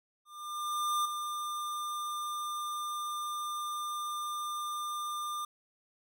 square tone with ADSR envelope, 1199 Hz, D6, 36 cents sharp, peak -28 dBFS, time 0.25-5.45 s, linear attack 800 ms, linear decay 7 ms, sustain -7 dB, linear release 4 ms, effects none

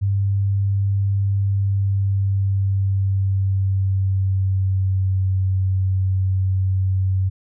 sine tone with pitch glide, 99 to 94.75 Hz, G2 to F#2, +18 to +42 cents, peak -16 dBFS, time 0.01-7.3 s, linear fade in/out 20 ms, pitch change -76 cents, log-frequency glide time 1.38-5.32 s, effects none

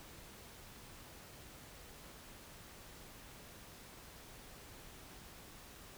silence, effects pink hiss -55 dBFS RMS until 5.97 s

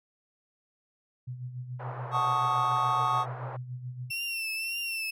sine tone with tremolo, 125.1 Hz, B2, 23 cents sharp, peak -33 dBFS, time 1.27-4.11 s, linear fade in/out 10 ms, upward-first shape sine, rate 7 Hz, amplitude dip 60%
white band-pass noise, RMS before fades -41 dBFS, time 1.79-3.57 s, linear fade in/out 10 ms, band 440 to 1200 Hz, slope 24 dB/octave
triangle chord, D# half-diminished seventh, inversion first, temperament equal, 740 / 880 / 1108.7 / 1244.5 Hz, F#5 / A5 / C#6 / D#6, 0 / 0 / 0 / 0 cents, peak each -32 / -30 / -26 / -27 dBFS, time 2.11-3.26 s, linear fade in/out 50 ms
35% pulse tone with vibrato, 2696 Hz, E7, 38 cents sharp, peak -29 dBFS, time 4.1-5.11 s, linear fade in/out 10 ms, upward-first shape triangle, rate 1.8 Hz, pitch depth 64 cents each way
effects none

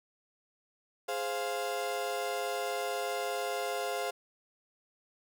35% pulse chord, F minor, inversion first, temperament equal, 415.3 / 523.3 / 698.5 Hz, Ab4 / C5 / F5, 0 / 0 / 0 cents, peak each -36 / -35 / -34 dBFS, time 1.08-4.11 s, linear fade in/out 10 ms, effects none

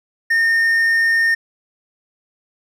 triangle tone, 1827 Hz, A#6, 35 cents flat, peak -11 dBFS, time 0.3-1.35 s, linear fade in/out 10 ms, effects none

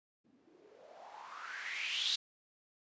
violet noise with low-pass filter sweep, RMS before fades -42 dBFS, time 0.24-2.16 s, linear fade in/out 10 ms, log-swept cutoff 220 to 4000 Hz, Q 5.4, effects resampled to 16000 Hz

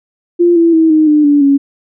sine tone with pitch steps, 347 / 334.6 / 322.6 / 311.1 / 300 / 289.3 / 278.9 Hz, F4 / E4 / E4 / D#4 / D4 / D4 / C#4, -11 / +26 / -37 / 0 / +37 / -26 / +11 cents, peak -5 dBFS, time 0.39-1.58 s, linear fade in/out 20 ms, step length 170 ms, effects none

